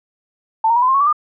sine tone with pitch steps, 889 / 928.9 / 970.6 / 1014.1 / 1059.7 / 1107.2 / 1156.9 / 1208.8 Hz, A5 / A#5 / B5 / B5 / C6 / C#6 / D6 / D6, +18 / -6 / -30 / +46 / +22 / -2 / -26 / +50 cents, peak -11 dBFS, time 0.64-1.128 s, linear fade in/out 5 ms, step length 61 ms, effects none

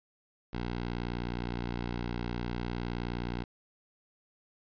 10% pulse tone, 59.5 Hz, A#1, 36 cents sharp, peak -25 dBFS, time 0.53-3.44 s, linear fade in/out 5 ms, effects resampled to 11025 Hz

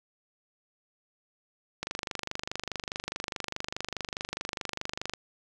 click train, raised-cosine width 0.2 ms, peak -15 dBFS, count 83, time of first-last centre 1.83-5.136 s, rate 24.8 Hz, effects none

